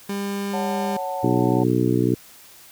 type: tone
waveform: 30% pulse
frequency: 200 Hz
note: G3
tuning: 35 cents sharp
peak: -22 dBFS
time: 0.09-0.97 s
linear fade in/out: 5 ms
type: chord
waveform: sine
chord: F# minor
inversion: second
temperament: just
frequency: 555 / 740 / 888 Hz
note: C#5 / F#5 / A5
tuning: +2 / 0 / +16 cents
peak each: -29 dBFS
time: 0.53-1.64 s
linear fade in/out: 10 ms
type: harmonic tone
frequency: 61.74 Hz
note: B1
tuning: in tune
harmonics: 2 / 3 / 4 / 5 / 6 / 7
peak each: -23 / -26 / -24 / -22 / -24 / -27 dBFS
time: 1.23-2.15 s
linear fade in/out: 10 ms
effects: white hiss -47 dBFS RMS until 2.71 s